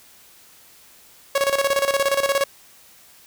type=tone with tremolo; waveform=sawtooth; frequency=554 Hz; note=C#5; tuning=1 cent flat; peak=-12 dBFS; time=1.35-2.44 s; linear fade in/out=5 ms; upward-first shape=square; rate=17 Hz; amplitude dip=70%; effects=white hiss -50 dBFS RMS until 3.26 s